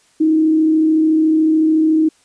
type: tone with frequency modulation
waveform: sine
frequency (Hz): 315.3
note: D#4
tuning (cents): +23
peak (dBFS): -10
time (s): 0.2-2.09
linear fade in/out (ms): 10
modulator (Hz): 33.8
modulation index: 0.25
effects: white hiss -55 dBFS RMS until 2.24 s + resampled to 22050 Hz